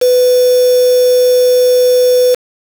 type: tone with quantisation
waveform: sine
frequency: 498.6 Hz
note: B4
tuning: 16 cents sharp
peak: -6 dBFS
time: 0.01-2.35 s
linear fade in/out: 10 ms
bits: 3
effects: none